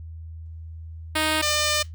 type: tone pair in turn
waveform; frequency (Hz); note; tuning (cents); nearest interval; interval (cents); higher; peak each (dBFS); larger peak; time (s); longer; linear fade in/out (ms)
5% pulse; 311.3 / 600.7; D#4 / D5; +1 / +39; major seventh; 1138; second; -9; neither; 1.15-1.42 / 1.42-1.83; second; 10
effects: added 81 Hz sine -35 dBFS peak until 1.94 s + Opus 48 kbps